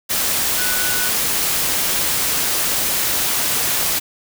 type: tone in noise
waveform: sine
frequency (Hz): 1480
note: F#6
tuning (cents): 0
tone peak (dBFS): -25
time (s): 0.57-1.1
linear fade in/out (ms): 20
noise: white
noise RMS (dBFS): -19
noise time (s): 0.09-4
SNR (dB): -9
effects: none